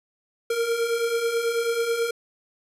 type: beating tone pair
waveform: square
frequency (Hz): 457.7 / 466.9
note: A#4 / A#4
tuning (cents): -32 / +3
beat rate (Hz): 9.2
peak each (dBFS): -30 / -24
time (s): 0.5-2.11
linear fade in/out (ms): 5
effects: resampled to 32000 Hz